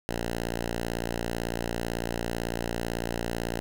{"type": "tone", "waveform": "5% pulse", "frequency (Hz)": 58, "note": "A#1", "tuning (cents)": -8, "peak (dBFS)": -18, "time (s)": [0.09, 3.6], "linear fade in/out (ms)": 0, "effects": []}